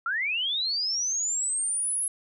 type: linear sweep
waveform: sine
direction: up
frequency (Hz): 1318.5 to 10840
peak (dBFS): -25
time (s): 0.06-2.08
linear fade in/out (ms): 2
effects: none